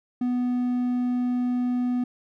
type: tone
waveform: triangle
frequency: 247.2 Hz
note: B3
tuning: 2 cents sharp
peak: -20 dBFS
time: 0.21-2.04 s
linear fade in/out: 5 ms
effects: none